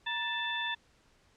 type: harmonic tone with a mistuned harmonic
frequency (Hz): 882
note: A5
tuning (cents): +4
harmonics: 1 / 2 / 3 / 4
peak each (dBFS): -38 / -35 / -41 / -36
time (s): 0.06-0.75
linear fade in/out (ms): 10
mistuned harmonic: 1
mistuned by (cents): +120
effects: pink hiss -66 dBFS RMS until 1.36 s + low-pass 7000 Hz 12 dB/octave